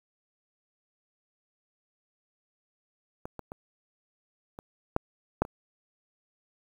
clicks, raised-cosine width 1 ms, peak -23 / -24 / -25 / -27 / -10 / -9 / -26 dBFS, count 7, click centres 3.255 / 3.393 / 3.519 / 4.589 / 4.964 / 5.42 / 5.451 s, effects 8-bit

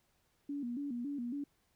sine tone with vibrato, 261.6 Hz, C4, in tune, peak -36 dBFS, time 0.49-1.44 s, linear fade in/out 5 ms, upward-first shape square, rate 3.6 Hz, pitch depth 150 cents each way, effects pink hiss -75 dBFS RMS until 1.75 s

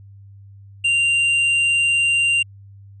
sine tone with tanh clipping, 2778 Hz, F7, 10 cents flat, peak -16 dBFS, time 0.84-2.43 s, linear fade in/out 10 ms, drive 7 dB, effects added 99 Hz sine -40 dBFS peak until 3 s + resampled to 22050 Hz

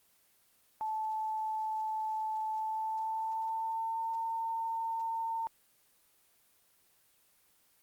sine tone with pitch glide, 872 to 906.4 Hz, A5 to A#5, -16 to -49 cents, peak -32 dBFS, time 0.81-5.47 s, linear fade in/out 0 ms, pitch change +67 cents, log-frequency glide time 2.51-4.15 s, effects white hiss -68 dBFS RMS until 7.82 s + Opus 24 kbps

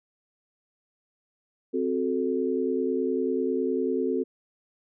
sine chord, F# diminished, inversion second, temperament equal, 261.6 / 370 / 440 Hz, C4 / F#4 / A4, 0 / 0 / 0 cents, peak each -28 dBFS, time 1.73-4.24 s, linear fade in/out 20 ms, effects none

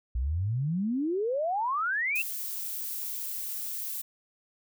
sine exponential sweep, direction up, 57 to 2749 Hz, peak -26 dBFS, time 0.15-2.22 s, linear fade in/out 5 ms
violet noise, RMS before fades -35 dBFS, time 2.15-4.02 s, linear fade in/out 10 ms
effects none

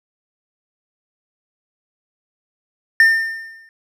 triangle tone with exponential decay, 1806 Hz, A6, 45 cents sharp, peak -4 dBFS, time 3-3.69 s, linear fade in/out 1 ms, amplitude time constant 150 ms, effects none

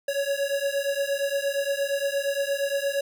square beating tone pair, 554.4 / 563 Hz, C#5 / C#5, 0 / +27 cents, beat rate 8.6 Hz, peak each -28 / -28 dBFS, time 0.08-3.01 s, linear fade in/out 5 ms, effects none

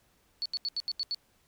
sine tone bursts, 4435 Hz, C#8, in tune, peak -29 dBFS, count 7, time 0.42-1.146 s, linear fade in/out 0 ms, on 36 ms, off 79 ms, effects pink hiss -68 dBFS RMS until 1.47 s

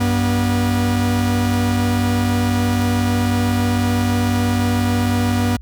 45% pulse tone pair together, 96.1 / 242.2 Hz, G2 / B3, -34 / -34 cents, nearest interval octave + major third, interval 1600 cents, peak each -18 dBFS, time 0-5.57 s, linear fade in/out 10 ms, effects added 60 Hz sine -33 dBFS peak until 5.61 s

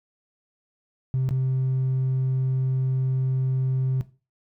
triangle tone with dropouts, 130.81 Hz, C3, in tune, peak -17 dBFS, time 1.14-4.01 s, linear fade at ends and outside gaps 0 ms, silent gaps 1.29-1.308 s, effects noise-tail reverb RT60 0.3 s tail -17 dB re dry + tanh soft clip ceiling -18 dBFS

